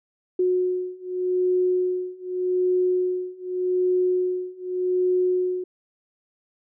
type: beating tone pair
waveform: sine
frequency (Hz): 364.4 / 365.24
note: F#4 / F#4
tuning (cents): -26 / -22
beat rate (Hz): 0.84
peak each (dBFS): -24 / -23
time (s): 0.39-5.64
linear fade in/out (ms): 5
effects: none